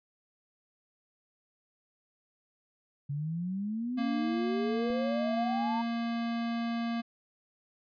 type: exponential sweep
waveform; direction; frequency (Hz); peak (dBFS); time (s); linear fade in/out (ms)
sine; up; 138.9 to 932.3; -31; 3.09-5.82; 10
type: tone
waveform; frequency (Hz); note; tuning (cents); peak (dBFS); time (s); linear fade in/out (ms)
square; 232.7; A#3; -3; -31; 3.97-7.02; 20
type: clicks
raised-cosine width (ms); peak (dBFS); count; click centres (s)
2; -35; 2; 4.901 / 4.904
effects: resampled to 11025 Hz